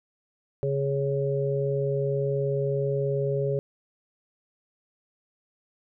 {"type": "harmonic tone", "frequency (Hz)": 138.59, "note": "C#3", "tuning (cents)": 0, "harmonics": [1, 3, 4], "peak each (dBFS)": [-27, -27, -30], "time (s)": [0.63, 3.59], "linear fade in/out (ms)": 0, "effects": []}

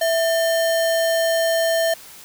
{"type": "tone with sample-and-hold", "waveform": "sine", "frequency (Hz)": 659.3, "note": "E5", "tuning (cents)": 0, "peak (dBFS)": -16, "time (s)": [0.01, 1.94], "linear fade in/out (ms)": 5, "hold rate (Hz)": 2450, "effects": ["white hiss -42 dBFS RMS until 2.24 s"]}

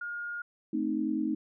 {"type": "tone", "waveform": "sine", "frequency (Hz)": 1423, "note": "F6", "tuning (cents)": 32, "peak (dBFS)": -34, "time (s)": [0.01, 0.42], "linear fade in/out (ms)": 5}
{"type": "chord", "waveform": "sine", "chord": "A diminished", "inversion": "none", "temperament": "equal", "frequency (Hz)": [220, 261.6, 311.1], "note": ["A3", "C4", "Eb4"], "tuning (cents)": [0, 0, 0], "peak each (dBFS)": [-33, -33, -30], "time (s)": [0.73, 1.35], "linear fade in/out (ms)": 5}
{"effects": []}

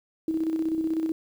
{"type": "tone with tremolo", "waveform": "sine", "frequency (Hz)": 321, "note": "E4", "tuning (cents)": -46, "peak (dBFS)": -22, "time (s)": [0.28, 1.12], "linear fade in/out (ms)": 2, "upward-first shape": "square", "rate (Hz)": 16, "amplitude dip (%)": 45, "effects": ["9-bit"]}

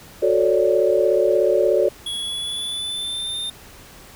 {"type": "chord", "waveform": "sine", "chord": "D major seventh", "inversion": "first", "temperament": "just", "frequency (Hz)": [367.1, 440.5, 550.6, 587.3], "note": ["F#4", "A4", "C#5", "D5"], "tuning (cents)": [-14, 2, -12, 0], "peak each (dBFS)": -20, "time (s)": [0.22, 1.89], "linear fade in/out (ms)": 10}
{"type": "tone with pitch glide", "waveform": "square", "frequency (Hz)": [3354, 3616], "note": ["G#7", "A7"], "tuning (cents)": [16, 47], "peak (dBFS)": -25, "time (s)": [2.06, 3.5], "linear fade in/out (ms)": 5, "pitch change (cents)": 131, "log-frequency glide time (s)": [2.16, 3.39]}
{"effects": ["pink hiss -44 dBFS RMS until 4.15 s"]}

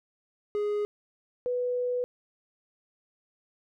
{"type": "tone pair in turn", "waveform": ["triangle", "sine"], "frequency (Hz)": [415.3, 493.9], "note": ["G#4", "B4"], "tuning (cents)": [0, 0], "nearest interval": "minor third", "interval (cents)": 300, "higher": "second", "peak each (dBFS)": [-24, -26], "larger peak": "first", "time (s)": [[0.55, 0.85], [1.46, 2.04]], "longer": "second", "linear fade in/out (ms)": 0, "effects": []}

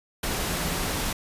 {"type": "tone in noise", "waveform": "sine", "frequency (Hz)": 169.5, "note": "E3", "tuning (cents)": 49, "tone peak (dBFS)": -35, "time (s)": [0.46, 0.8], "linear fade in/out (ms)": 5, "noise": "pink", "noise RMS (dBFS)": -28, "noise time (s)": [0.23, 1.13], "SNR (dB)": -10, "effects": ["resampled to 32000 Hz"]}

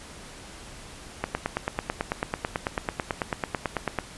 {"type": "click train", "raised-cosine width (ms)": 0.5, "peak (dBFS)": -10, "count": 26, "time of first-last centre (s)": [1.24, 3.987], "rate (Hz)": 9.1, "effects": ["pink hiss -44 dBFS RMS until 4.17 s", "resampled to 24000 Hz"]}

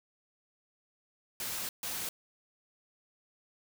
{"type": "noise bursts at uneven times", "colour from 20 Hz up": "white", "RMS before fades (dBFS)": -37, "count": 2, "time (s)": [[1.4, 1.69], [1.83, 2.09]], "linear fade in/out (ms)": 2, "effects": []}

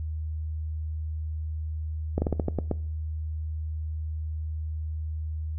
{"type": "slowing click train", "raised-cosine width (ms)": 2, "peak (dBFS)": -12, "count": 8, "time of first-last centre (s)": [2.18, 2.713], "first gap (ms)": 40, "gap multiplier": 1.21, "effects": ["noise-tail reverb RT60 0.5 s tail -20 dB re dry", "added 78 Hz sine -29 dBFS peak until 5.58 s"]}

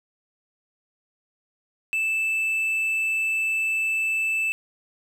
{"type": "tone", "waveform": "triangle", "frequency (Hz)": 2637, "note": "E7", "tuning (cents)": 0, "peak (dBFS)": -20, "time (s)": [1.93, 4.52], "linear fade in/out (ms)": 0, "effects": []}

